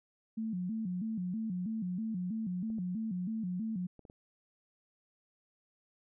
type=tone with vibrato; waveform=sine; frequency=200 Hz; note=G3; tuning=35 cents sharp; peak=-33 dBFS; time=0.37-3.87 s; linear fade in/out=10 ms; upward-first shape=square; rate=3.1 Hz; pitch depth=180 cents each way
type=clicks; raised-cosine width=2 ms; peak=-40 dBFS; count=5; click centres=2.702 / 2.784 / 3.993 / 4.052 / 4.099 s
effects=none